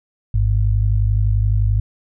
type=tone pair together; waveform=sine; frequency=51.6 / 103.2 Hz; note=G#1 / G#2; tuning=-10 / -10 cents; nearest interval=octave; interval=1200 cents; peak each=-16 dBFS; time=0.34-1.8 s; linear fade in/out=5 ms; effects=none